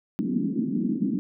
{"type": "band-pass noise", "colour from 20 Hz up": "pink", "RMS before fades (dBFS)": -26, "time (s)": [0.19, 1.19], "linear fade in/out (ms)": 0, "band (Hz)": [180, 310], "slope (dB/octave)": 48, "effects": []}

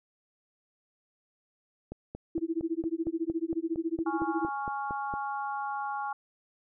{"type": "click train", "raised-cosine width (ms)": 2, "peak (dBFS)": -25, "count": 15, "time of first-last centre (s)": [1.92, 5.138], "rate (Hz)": 4.35}
{"type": "tone with tremolo", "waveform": "sine", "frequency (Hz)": 329, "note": "E4", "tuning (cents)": -3, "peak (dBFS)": -25, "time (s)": [2.35, 4.49], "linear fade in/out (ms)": 5, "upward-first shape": "sine", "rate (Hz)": 14, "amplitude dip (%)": 100}
{"type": "chord", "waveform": "sine", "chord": "Db major", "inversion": "second", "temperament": "equal", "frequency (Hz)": [830.6, 1108.7, 1396.9], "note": ["Ab5", "Db6", "F6"], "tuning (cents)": [0, 0, 0], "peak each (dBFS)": [-33, -37, -39], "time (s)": [4.06, 6.13], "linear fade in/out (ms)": 5}
{"effects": []}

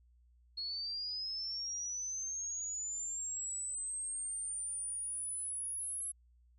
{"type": "linear sweep", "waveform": "sine", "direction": "up", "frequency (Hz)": [4297, 10910], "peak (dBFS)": -37, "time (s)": [0.57, 6.12], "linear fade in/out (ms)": 10, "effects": ["added 60 Hz sine -63 dBFS peak until 6.58 s"]}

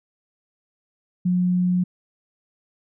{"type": "tone", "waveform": "sine", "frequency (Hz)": 180.1, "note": "F#3", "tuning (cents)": -46, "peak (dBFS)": -17, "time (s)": [1.25, 1.84], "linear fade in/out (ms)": 10, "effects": []}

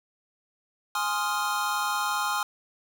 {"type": "chord", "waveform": "square", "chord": "F minor seventh", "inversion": "first", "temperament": "equal", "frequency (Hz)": [830.6, 1046.5, 1244.5, 1396.9], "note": ["Ab5", "C6", "Eb6", "F6"], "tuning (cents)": [0, 0, 0, 0], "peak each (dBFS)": -32, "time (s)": [0.95, 2.43], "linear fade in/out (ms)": 2, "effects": []}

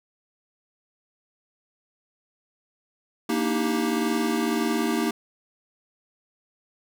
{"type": "chord", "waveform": "square", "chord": "Eb major seventh", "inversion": "second", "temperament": "equal with one note detuned", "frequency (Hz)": [233.1, 293.7, 315.5, 392], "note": ["Bb3", "D4", "Eb4", "G4"], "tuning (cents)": [0, 0, 24, 0], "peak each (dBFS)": [-27, -32, -28, -30], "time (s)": [3.29, 5.11], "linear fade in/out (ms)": 5, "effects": []}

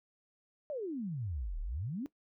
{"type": "exponential two-way sweep", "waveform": "sine", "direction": "down then up", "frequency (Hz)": [622.3, 34.65, 301.5], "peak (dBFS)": -35, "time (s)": [0.7, 2.06], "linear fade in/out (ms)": 0, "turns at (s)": 1.6, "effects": ["noise-tail reverb RT60 0.1 s tail -18 dB re dry"]}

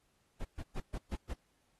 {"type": "noise bursts", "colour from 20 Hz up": "brown", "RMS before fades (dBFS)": -37, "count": 6, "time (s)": [0.4, 1.338], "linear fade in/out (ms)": 10, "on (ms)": 48, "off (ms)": 130, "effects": ["pink hiss -75 dBFS RMS until 1.79 s", "AAC 32 kbps"]}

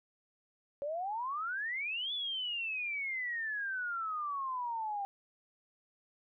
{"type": "exponential two-way sweep", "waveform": "sine", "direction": "up then down", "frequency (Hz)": [554.4, 3491, 787], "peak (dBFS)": -34, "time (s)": [0.82, 5.05], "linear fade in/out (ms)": 0, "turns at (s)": 2.13, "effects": []}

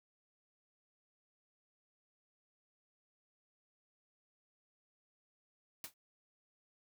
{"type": "noise with exponential decay", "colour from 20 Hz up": "white", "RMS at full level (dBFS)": -40, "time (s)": [5.84, 5.94], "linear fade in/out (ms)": 2, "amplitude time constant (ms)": 20, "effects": []}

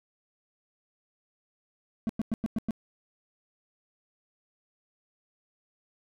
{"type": "tone bursts", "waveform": "triangle", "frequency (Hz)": 222.8, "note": "A3", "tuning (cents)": 22, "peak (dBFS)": -23, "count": 6, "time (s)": [2.07, 2.708], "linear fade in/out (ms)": 0, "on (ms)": 23, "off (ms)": 100, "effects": []}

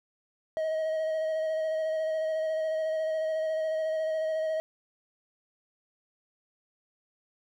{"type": "tone with vibrato", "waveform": "triangle", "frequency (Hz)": 633, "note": "D#5", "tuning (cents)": 30, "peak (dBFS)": -25, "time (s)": [0.57, 4.6], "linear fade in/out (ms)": 0, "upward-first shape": "square", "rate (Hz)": 14, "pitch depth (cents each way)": 15, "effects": []}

